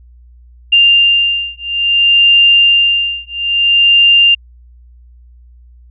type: beating tone pair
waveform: sine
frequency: 2794 / 2794.59 Hz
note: F7 / F7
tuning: 0 / 0 cents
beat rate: 0.59 Hz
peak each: -10 dBFS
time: 0.72-4.35 s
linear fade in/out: 10 ms
effects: added 60 Hz sine -38 dBFS peak until 5.9 s